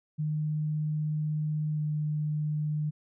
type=tone with pitch glide; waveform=sine; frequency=152.7 to 151.3 Hz; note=D#3 to D#3; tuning=-32 to -48 cents; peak=-27 dBFS; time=0.18-2.91 s; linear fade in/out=20 ms; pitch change=-16 cents; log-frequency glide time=1.73-1.81 s; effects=none